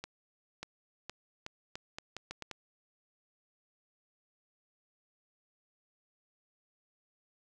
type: accelerating click train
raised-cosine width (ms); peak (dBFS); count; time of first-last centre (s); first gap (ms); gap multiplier
0.2; -23; 10; 0.04-2.513; 590; 0.79
effects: none